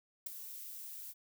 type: noise with ADSR envelope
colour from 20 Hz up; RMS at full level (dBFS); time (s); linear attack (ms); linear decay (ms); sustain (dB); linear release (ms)
violet; -36; 0.26-1.14; 8; 6; -11; 35
effects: none